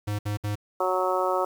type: tone bursts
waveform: square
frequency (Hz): 103.83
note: G#2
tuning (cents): 0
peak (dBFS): -27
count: 3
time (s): 0.07-0.556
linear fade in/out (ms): 10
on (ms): 120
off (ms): 63
type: harmonic tone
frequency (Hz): 184.7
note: F#3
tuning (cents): -3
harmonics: 2 / 3 / 4 / 5 / 6 / 7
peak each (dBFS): -29 / -27 / -30 / -30 / -31 / -30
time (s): 0.8-1.45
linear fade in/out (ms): 5
effects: 8-bit